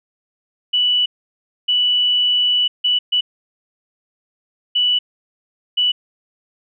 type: tone bursts at uneven times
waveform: sine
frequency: 2960 Hz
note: F#7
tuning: in tune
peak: -13 dBFS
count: 6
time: 0.73-1.06 / 1.68-2.68 / 2.84-2.99 / 3.12-3.21 / 4.75-4.99 / 5.77-5.92 s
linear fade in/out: 10 ms
effects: none